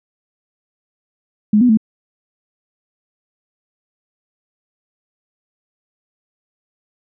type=tone with pitch steps; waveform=sine; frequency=210.6 / 247.5 / 219.1 Hz; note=G#3 / B3 / A3; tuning=+24 / +4 / -7 cents; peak=-8 dBFS; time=1.53-1.773 s; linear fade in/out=5 ms; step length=81 ms; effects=none